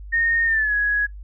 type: tone with pitch glide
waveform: sine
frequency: 1843 to 1670.6 Hz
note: A#6 to G#6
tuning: -20 to +10 cents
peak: -17 dBFS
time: 0.12-1.07 s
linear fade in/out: 20 ms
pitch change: -170 cents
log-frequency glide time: 0.45-0.74 s
effects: noise-tail reverb RT60 0.1 s tail -20 dB re dry + added 50 Hz sine -34 dBFS peak until 1.23 s